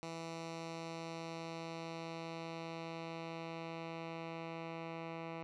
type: tone with low-pass filter sweep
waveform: 10% pulse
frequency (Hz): 164.81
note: E3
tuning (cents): 0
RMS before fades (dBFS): -45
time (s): 0.03-5.43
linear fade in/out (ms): 0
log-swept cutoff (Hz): 6300 to 2400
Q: 1.2
effects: none